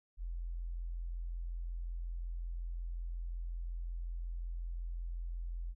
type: tone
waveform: sine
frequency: 42.74 Hz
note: F1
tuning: 37 cents flat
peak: -37 dBFS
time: 0.17-5.75 s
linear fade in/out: 50 ms
effects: none